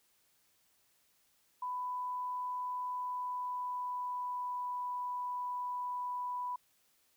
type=tone with pitch glide; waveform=sine; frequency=996 to 989.1 Hz; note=B5 to B5; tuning=+14 to +2 cents; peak=-35 dBFS; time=1.62-6.56 s; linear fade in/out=5 ms; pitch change=-12 cents; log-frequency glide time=2.89-4.7 s; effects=white hiss -72 dBFS RMS until 7.16 s